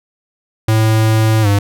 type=tone with pitch glide; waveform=square; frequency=110.2 to 101.05 Hz; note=A2 to G#2; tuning=+3 to -47 cents; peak=-10 dBFS; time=0.68-1.59 s; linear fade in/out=5 ms; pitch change=-150 cents; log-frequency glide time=1.42-1.47 s; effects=none